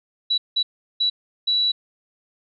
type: tone bursts at uneven times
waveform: sine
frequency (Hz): 3930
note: B7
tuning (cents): -9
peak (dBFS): -17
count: 4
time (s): 0.3-0.38 / 0.56-0.63 / 1-1.1 / 1.47-1.72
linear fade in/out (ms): 10
effects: none